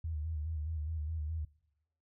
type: tone with vibrato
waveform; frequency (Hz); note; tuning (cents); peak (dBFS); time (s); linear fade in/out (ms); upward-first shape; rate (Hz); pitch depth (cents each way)
sine; 78.2; D#2; +9; -34; 0.04-1.45; 5; square; 4.8; 60
effects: noise-tail reverb RT60 0.9 s tail -22 dB re dry